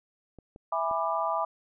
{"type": "clicks", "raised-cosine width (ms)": 2, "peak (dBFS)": -33, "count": 3, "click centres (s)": [0.387, 0.561, 0.912]}
{"type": "chord", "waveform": "sine", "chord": "E dominant seventh", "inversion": "none", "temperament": "just", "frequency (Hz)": [659.3, 824.1, 988.9, 1186.7], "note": ["E5", "G#5", "B5", "D6"], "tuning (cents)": [0, -14, 2, 18], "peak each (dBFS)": [-31, -33, -31, -31], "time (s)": [0.72, 1.45], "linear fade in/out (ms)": 5}
{"effects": []}